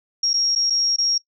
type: tone with dropouts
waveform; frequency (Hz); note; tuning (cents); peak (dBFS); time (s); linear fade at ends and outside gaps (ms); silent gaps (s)
sine; 5588; F8; 0; -17; 0.23-1.18; 5; 0.333-0.339 / 0.552-0.559 / 0.7-0.704 / 0.962-0.983
effects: noise-tail reverb RT60 0.1 s tail -21 dB re dry